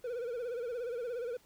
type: tone with vibrato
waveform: triangle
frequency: 481 Hz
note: B4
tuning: 46 cents flat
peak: -33 dBFS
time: 0.04-1.37 s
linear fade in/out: 5 ms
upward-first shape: sine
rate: 17 Hz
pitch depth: 94 cents each way
effects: pink hiss -65 dBFS RMS until 1.45 s